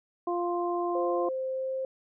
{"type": "harmonic tone", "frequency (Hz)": 349.2, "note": "F4", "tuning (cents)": 0, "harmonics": [1, 2, 3], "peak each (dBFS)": [-29, -32, -34], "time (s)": [0.27, 1.29], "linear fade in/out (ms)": 5}
{"type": "tone with pitch glide", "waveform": "sine", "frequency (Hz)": [523.3, 526.9], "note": ["C5", "C5"], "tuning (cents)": [0, 12], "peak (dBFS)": -29, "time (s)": [0.95, 1.85], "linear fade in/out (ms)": 2, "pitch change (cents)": 12, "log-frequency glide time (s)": [1.49, 1.73]}
{"effects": []}